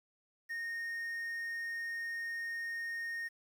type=tone with quantisation; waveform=triangle; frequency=1848 Hz; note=A#6; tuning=16 cents flat; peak=-35 dBFS; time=0.49-3.29 s; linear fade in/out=20 ms; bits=10; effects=none